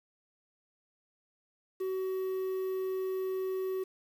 triangle tone with quantisation, 377 Hz, F#4, 32 cents sharp, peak -29 dBFS, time 1.8-3.84 s, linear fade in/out 10 ms, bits 9, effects none

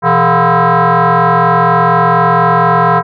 sine tone with frequency modulation, 166.6 Hz, E3, 19 cents sharp, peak -5 dBFS, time 0.02-3.03 s, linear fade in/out 50 ms, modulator 289 Hz, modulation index 4.4, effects tanh soft clip ceiling -2 dBFS

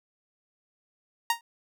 sawtooth tone with exponential decay, 932.3 Hz, A#5, in tune, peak -15 dBFS, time 1.3-1.41 s, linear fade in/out 2 ms, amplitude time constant 23 ms, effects none

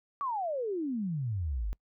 sine exponential sweep, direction down, 1170 to 45 Hz, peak -30 dBFS, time 0.21-1.73 s, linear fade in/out 0 ms, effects noise-tail reverb RT60 0.1 s tail -25 dB re dry

